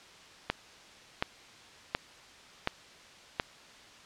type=click train; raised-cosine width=0.3 ms; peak=-11 dBFS; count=5; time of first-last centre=0.5-3.399 s; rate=1.38 Hz; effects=white hiss -53 dBFS RMS until 4.05 s + low-pass 5000 Hz 12 dB/octave

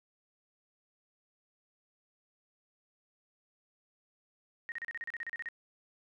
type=tone bursts; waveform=sine; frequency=1864.7 Hz; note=A#6; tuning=in tune; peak=-36 dBFS; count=13; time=4.69-5.487 s; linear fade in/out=0 ms; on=29 ms; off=35 ms; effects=none

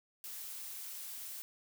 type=noise; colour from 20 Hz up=blue; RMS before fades=-45 dBFS; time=0.24-1.42 s; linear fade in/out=0 ms; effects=none

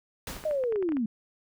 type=noise with exponential decay; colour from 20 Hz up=pink; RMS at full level=-34 dBFS; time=0.27-0.73 s; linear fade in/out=2 ms; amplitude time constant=100 ms
type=clicks; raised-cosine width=0.5 ms; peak=-26 dBFS; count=10; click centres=0.366 / 0.439 / 0.511 / 0.638 / 0.724 / 0.759 / 0.826 / 0.89 / 0.921 / 0.969 s
type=linear sweep; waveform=sine; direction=down; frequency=634 to 207.7 Hz; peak=-25 dBFS; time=0.45-1.06 s; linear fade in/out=5 ms
effects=none

